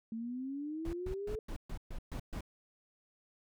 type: exponential sweep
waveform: sine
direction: up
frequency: 220.7 to 440 Hz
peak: -37 dBFS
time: 0.12-1.39 s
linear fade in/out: 2 ms
type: noise bursts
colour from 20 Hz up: brown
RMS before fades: -40 dBFS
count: 8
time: 0.85-2.408 s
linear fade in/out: 2 ms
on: 81 ms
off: 130 ms
effects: none